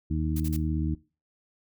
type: harmonic tone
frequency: 77.78 Hz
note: D#2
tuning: in tune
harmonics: 1 / 2 / 3 / 4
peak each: -28 / -30 / -34 / -33 dBFS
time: 0.1-0.95 s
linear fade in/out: 10 ms
type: noise bursts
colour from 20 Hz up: blue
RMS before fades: -39 dBFS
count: 3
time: 0.36-0.566 s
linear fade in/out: 5 ms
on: 42 ms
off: 40 ms
effects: noise-tail reverb RT60 0.3 s tail -19 dB re dry